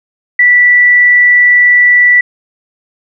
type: tone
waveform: sine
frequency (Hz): 1963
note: B6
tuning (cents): -11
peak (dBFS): -3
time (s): 0.39-2.21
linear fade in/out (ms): 5
effects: none